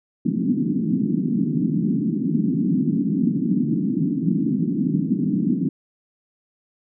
pink band-pass noise, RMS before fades -21 dBFS, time 0.25-5.69 s, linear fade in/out 5 ms, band 160 to 300 Hz, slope 48 dB/octave, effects none

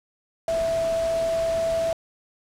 sine tone in noise, 659.3 Hz, E5, in tune, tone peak -21 dBFS, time 0.48-1.93 s, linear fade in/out 2 ms, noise pink, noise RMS -36 dBFS, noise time 0.48-1.93 s, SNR +12 dB, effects low-pass 9000 Hz 12 dB/octave

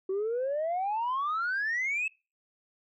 sine exponential sweep, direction up, 372.2 to 2637 Hz, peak -26 dBFS, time 0.09-2.08 s, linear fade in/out 5 ms, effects noise-tail reverb RT60 0.3 s tail -25 dB re dry + tanh soft clip ceiling -25 dBFS

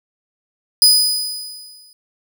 sawtooth tone with exponential decay, 4978 Hz, D#8, in tune, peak -3 dBFS, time 0.82-1.93 s, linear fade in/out 1 ms, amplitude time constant 240 ms, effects none

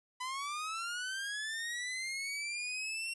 sawtooth linear sweep, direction up, 995 to 2741 Hz, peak -33 dBFS, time 0.2-3.14 s, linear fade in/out 10 ms, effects resampled to 24000 Hz

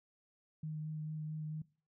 sine tone with vibrato, 154.6 Hz, D#3, 11 cents flat, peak -38 dBFS, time 0.63-1.62 s, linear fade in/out 5 ms, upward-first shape sine, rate 4.5 Hz, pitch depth 12 cents each way, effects noise-tail reverb RT60 0.4 s tail -21 dB re dry

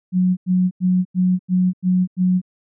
sine tone bursts, 182.9 Hz, F#3, 20 cents flat, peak -13 dBFS, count 7, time 0.12-2.416 s, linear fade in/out 50 ms, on 250 ms, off 91 ms, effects none

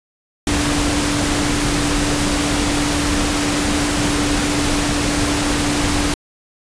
sine tone in noise, 291.7 Hz, D4, 12 cents flat, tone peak -20 dBFS, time 0.47-6.14 s, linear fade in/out 2 ms, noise pink, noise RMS -19 dBFS, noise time 0.47-6.14 s, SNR -4 dB, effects resampled to 22050 Hz

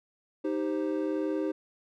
triangle chord, C minor, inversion first, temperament equal, 311.1 / 392 / 523.3 Hz, Eb4 / G4 / C5, 0 / 0 / 0 cents, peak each -28 / -31 / -33 dBFS, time 0.44-1.52 s, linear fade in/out 10 ms, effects none

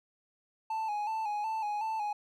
triangle tone with vibrato, 858 Hz, A5, 44 cents flat, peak -29 dBFS, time 0.7-2.13 s, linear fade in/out 5 ms, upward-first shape square, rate 2.7 Hz, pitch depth 51 cents each way, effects none

